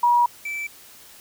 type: tone pair in turn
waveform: sine / triangle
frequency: 960 / 2323 Hz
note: B5 / D7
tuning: -49 / -20 cents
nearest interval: octave + minor third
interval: 1529 cents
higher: second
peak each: -14 / -25 dBFS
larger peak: first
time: 0.03-0.26 / 0.45-0.67 s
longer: first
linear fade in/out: 5 ms
effects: white hiss -47 dBFS RMS until 1.2 s